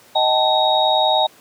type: tone cluster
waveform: sine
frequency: 625 / 771 / 881 / 3770 Hz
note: D#5 / G5 / A5 / A#7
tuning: +8 / -29 / +2 / +19 cents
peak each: -19 dBFS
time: 0.15-1.27 s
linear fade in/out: 10 ms
effects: pink hiss -48 dBFS RMS until 1.4 s + high-pass 200 Hz 12 dB/octave